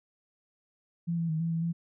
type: tone with pitch steps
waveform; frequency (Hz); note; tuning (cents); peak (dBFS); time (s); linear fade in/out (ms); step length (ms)
sine; 169.4 / 166.6 / 157.9 / 166.2 / 164.4 / 168.4; E3 / E3 / D#3 / E3 / E3 / E3; +48 / +19 / +26 / +15 / -4 / +37; -27; 1.07-1.73; 20; 110
effects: none